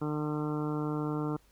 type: harmonic tone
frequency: 150.7 Hz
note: D3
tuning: 45 cents sharp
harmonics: 1 / 2 / 3 / 4 / 5 / 6 / 7 / 8 / 9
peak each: -34 / -33 / -38 / -48 / -46 / -46 / -46 / -46 / -46 dBFS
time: 0.01-1.37 s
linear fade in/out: 10 ms
effects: added 50 Hz sine -63 dBFS peak until 1.51 s + pink hiss -66 dBFS RMS until 1.51 s